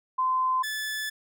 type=tone pair in turn; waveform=sine / sawtooth; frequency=1031 / 1733.9 Hz; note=C6 / A6; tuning=-26 / -26 cents; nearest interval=major sixth; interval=900 cents; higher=second; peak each=-22 / -26 dBFS; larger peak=first; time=0.18-0.63 / 0.63-1.1 s; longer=second; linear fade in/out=10 ms; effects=none